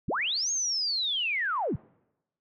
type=linear two-way sweep; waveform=sine; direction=up then down; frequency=52.1 to 6590 to 80.3 Hz; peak=-26 dBFS; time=0.08-1.76 s; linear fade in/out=5 ms; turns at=0.51 s; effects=noise-tail reverb RT60 0.9 s tail -25 dB re dry